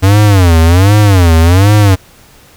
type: tone with vibrato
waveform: square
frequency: 92.5 Hz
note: F#2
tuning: in tune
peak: -4 dBFS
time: 0.02-1.96 s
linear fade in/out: 20 ms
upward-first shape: sine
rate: 1.3 Hz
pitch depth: 230 cents each way
effects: pink hiss -41 dBFS RMS until 2.56 s